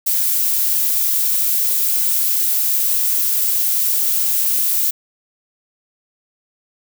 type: noise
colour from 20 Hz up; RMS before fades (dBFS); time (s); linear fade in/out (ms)
violet; -17; 0.06-4.91; 10
effects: none